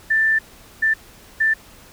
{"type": "tone bursts at uneven times", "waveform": "sine", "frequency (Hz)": 1773, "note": "A6", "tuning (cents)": 13, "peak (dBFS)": -14, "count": 3, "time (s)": [[0.1, 0.39], [0.82, 0.94], [1.4, 1.54]], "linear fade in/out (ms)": 10, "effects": ["pink hiss -46 dBFS RMS until 1.92 s"]}